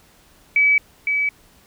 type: tone with echo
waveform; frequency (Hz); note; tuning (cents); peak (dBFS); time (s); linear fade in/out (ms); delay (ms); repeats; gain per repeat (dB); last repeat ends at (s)
sine; 2288; D7; -46; -12; 0.56-0.78; 2; 510; 1; -5; 1.29
effects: pink hiss -53 dBFS RMS until 1.66 s